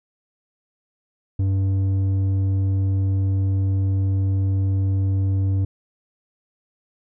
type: tone with low-pass filter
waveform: square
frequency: 96.6 Hz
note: G2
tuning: 25 cents flat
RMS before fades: -20 dBFS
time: 1.39-5.65 s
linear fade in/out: 5 ms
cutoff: 230 Hz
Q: 0.78
effects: none